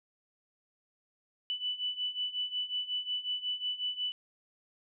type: beating tone pair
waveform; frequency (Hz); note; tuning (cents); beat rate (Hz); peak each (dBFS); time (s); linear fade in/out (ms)
sine; 2977 / 2982.5; F#7 / F#7; +10 / +13; 5.5; -37 / -34; 1.5-4.12; 0
effects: none